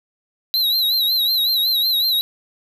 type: tone with vibrato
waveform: square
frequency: 3971 Hz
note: B7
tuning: 9 cents sharp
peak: -16 dBFS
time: 0.54-2.21 s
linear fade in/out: 0 ms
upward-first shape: sine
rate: 5.4 Hz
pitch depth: 89 cents each way
effects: none